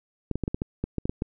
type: clicks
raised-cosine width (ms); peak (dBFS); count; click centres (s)
3; -14; 11; 0.313 / 0.356 / 0.437 / 0.479 / 0.545 / 0.619 / 0.84 / 0.983 / 1.055 / 1.095 / 1.221
effects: none